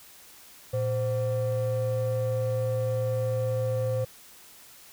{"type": "ring-modulated tone", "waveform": "triangle", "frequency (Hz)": 317.1, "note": "D#4", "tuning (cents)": 33, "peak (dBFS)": -19, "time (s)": [0.73, 4.05], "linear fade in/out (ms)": 10, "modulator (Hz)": 202, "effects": ["tanh soft clip ceiling -16 dBFS", "white hiss -51 dBFS RMS until 4.92 s"]}